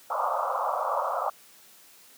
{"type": "band-pass noise", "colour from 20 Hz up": "white", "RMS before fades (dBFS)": -28, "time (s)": [0.1, 1.3], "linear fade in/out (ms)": 5, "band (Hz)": [520, 1300], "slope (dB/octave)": 96, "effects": ["white hiss -54 dBFS RMS until 2.17 s", "high-pass 150 Hz 12 dB/octave"]}